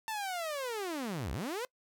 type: linear two-way sweep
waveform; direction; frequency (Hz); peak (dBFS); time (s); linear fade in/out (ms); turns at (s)
sawtooth; down then up; 899 to 54.1 to 524; -31; 0.08-1.65; 0; 1.32
effects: noise-tail reverb RT60 0.1 s tail -24 dB re dry